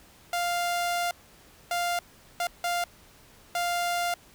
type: tone bursts at uneven times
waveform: sawtooth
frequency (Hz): 698.5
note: F5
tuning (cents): 0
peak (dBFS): -22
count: 5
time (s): 0.33-1.11 / 1.71-1.99 / 2.4-2.47 / 2.64-2.84 / 3.55-4.14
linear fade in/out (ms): 2
effects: pink hiss -55 dBFS RMS until 4.34 s